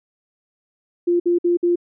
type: tone bursts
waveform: sine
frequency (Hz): 348.2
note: F4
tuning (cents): -5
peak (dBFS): -14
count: 4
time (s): 1.07-1.758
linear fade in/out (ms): 10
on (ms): 130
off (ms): 56
effects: none